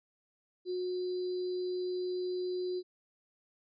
sine tone with sample-and-hold, 363.5 Hz, F#4, 31 cents flat, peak -32 dBFS, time 0.65-2.83 s, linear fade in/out 50 ms, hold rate 4410 Hz, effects resampled to 16000 Hz

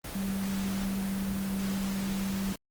sine tone in noise, 194.4 Hz, G3, 14 cents flat, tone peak -29 dBFS, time 0.15-2.53 s, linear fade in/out 5 ms, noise pink, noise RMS -39 dBFS, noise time 0.04-2.56 s, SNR +7 dB, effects Opus 24 kbps

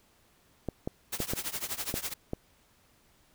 clicks, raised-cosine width 2 ms, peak -18 dBFS, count 6, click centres 0.687 / 0.875 / 1.203 / 1.335 / 1.941 / 2.334 s
white noise with tremolo, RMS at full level -32 dBFS, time 1.12-2.14 s, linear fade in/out 10 ms, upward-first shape triangle, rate 12 Hz, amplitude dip 95%
effects pink hiss -65 dBFS RMS until 3.34 s

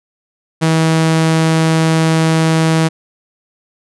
sawtooth tone, 161.1 Hz, E3, 39 cents flat, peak -6 dBFS, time 0.61-2.89 s, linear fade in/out 20 ms, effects resampled to 24000 Hz

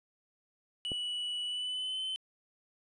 triangle tone with pitch glide, 2947 to 3062 Hz, F#7 to G7, -8 to -41 cents, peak -32 dBFS, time 0.85-2.16 s, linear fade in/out 0 ms, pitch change +67 cents, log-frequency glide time 1.45-2.02 s
click, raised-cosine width 2 ms, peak -26 dBFS, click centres 0.918 s
effects resampled to 24000 Hz

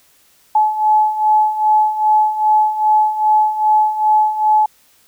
sine beating tone pair, 855 / 857.5 Hz, A5 / A5, -50 / -45 cents, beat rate 2.5 Hz, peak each -17 / -12 dBFS, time 0.55-4.66 s, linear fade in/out 5 ms, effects white hiss -53 dBFS RMS until 5.07 s

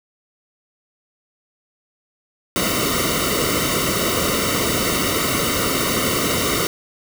pink noise with comb filter, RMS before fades -20 dBFS, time 2.56-6.67 s, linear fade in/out 0 ms, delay 1.2 ms, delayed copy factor -1, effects none

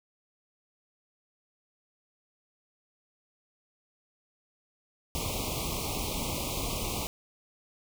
pink band-stop noise, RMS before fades -33 dBFS, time 5.15-7.07 s, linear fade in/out 0 ms, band 1200 to 2200 Hz, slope 96 dB/octave, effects none

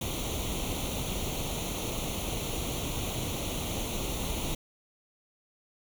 pink noise with comb filter, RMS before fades -33 dBFS, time 0.01-4.55 s, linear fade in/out 5 ms, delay 0.3 ms, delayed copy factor +0.8, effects none

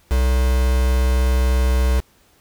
triangle tone with quantisation, 63.3 Hz, B1, 43 cents sharp, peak -12 dBFS, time 0.1-2.01 s, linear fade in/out 20 ms, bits 4, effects pink hiss -56 dBFS RMS until 2.4 s

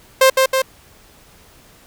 sawtooth tone with echo, 527 Hz, C5, 12 cents sharp, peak -4 dBFS, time 0.21-0.3 s, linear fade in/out 5 ms, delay 160 ms, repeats 2, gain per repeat -3 dB, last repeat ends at 0.62 s, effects pink hiss -48 dBFS RMS until 1.86 s

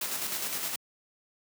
white noise with tremolo, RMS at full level -32 dBFS, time 0.01-0.76 s, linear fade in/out 5 ms, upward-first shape square, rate 9.7 Hz, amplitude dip 35%, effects high-pass 150 Hz 12 dB/octave

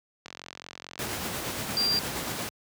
click train, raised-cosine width 0.2 ms, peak -22 dBFS, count 39, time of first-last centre 0.26-1.114 s, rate 44.5 Hz
pink noise with tremolo, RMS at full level -31 dBFS, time 0.99-2.49 s, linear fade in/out 0 ms, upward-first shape sine, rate 8.6 Hz, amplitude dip 30%
sine tone, 4725 Hz, D8, 10 cents sharp, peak -23 dBFS, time 1.77-1.99 s, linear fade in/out 0 ms
effects high-pass 100 Hz 12 dB/octave

